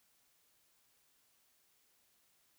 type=silence; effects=white hiss -73 dBFS RMS until 2.58 s